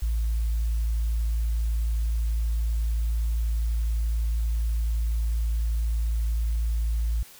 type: tone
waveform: sine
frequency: 56 Hz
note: A1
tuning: 31 cents sharp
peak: -21 dBFS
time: 0.02-7.23 s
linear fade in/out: 5 ms
effects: tanh soft clip ceiling -19 dBFS + white hiss -49 dBFS RMS until 7.39 s